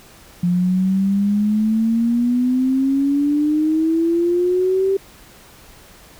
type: exponential sweep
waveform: sine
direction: up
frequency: 174.61 to 392 Hz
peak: -14 dBFS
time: 0.43-4.97 s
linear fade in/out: 5 ms
effects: pink hiss -45 dBFS RMS until 6.19 s